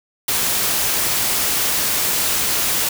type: noise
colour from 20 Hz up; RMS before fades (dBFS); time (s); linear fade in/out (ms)
white; -19; 0.28-2.89; 5
effects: none